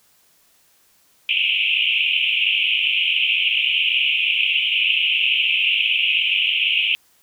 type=band-pass noise; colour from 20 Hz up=white; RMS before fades=-19 dBFS; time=1.29-6.95 s; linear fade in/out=0 ms; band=2400 to 3100 Hz; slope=96 dB/octave; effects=white hiss -58 dBFS RMS until 7.22 s

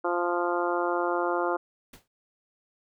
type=harmonic tone; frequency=174.61 Hz; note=F3; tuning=in tune; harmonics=2 / 3 / 4 / 5 / 6 / 7 / 8; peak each=-29 / -31 / -32 / -33 / -34 / -34 / -35 dBFS; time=0.04-1.57 s; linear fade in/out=10 ms
type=noise with exponential decay; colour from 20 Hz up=pink; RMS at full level=-44 dBFS; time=1.93-2.08 s; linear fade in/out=5 ms; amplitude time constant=32 ms
effects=none

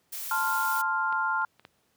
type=noise; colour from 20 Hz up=blue; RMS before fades=-36 dBFS; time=0.12-0.82 s; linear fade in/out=10 ms
type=chord; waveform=sine; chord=F major; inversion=first; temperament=equal; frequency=880 / 1046.5 / 1396.9 Hz; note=A5 / C6 / F6; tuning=0 / 0 / 0 cents; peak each=-30 / -31 / -27 dBFS; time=0.31-1.45 s; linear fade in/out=2 ms
type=clicks; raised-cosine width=0.3 ms; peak=-28 / -38 / -36 / -28 dBFS; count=4; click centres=1.126 / 1.419 / 1.596 / 1.651 s
effects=pink hiss -70 dBFS RMS until 1.96 s + high-pass 100 Hz 12 dB/octave

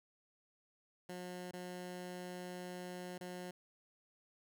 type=tone with dropouts; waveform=15% pulse; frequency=180 Hz; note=F#3; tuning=47 cents flat; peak=-38 dBFS; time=1.09-3.51 s; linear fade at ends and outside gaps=5 ms; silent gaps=1.512-1.534 / 3.18-3.209 s; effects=none

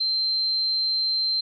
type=tone; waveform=sine; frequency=4127 Hz; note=C8; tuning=25 cents flat; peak=-21 dBFS; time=0-1.41 s; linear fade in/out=10 ms; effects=none

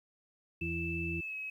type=tone with pitch glide; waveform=sine; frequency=2637 to 2559 Hz; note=E7 to D#7; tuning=0 to +48 cents; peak=-37 dBFS; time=0.61-1.5 s; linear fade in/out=5 ms; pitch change=-52 cents; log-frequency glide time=1.2-1.35 s
type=harmonic tone; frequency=83.9 Hz; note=E2; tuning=31 cents sharp; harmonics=1 / 2 / 4; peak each=-39 / -39 / -39 dBFS; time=0.61-1.21 s; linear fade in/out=10 ms
effects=11-bit

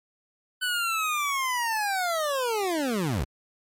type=linear sweep; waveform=25% pulse; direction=down; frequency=1506 to 50.7 Hz; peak=-21 dBFS; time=0.61-3.25 s; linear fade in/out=20 ms; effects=MP3 64 kbps

